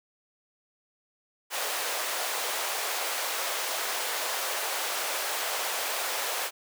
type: high-pass noise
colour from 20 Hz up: pink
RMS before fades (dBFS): -31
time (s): 1.5-6.51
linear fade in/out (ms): 50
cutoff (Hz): 520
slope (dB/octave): 24
effects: none